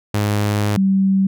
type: tone pair in turn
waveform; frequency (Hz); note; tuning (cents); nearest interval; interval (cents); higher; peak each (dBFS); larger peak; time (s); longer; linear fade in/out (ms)
sawtooth / sine; 103.83 / 192.92; G#2 / G3; 0 / -27; major seventh; 1073; second; -12; neither; 0.14-0.77 / 0.77-1.27; first; 5
effects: none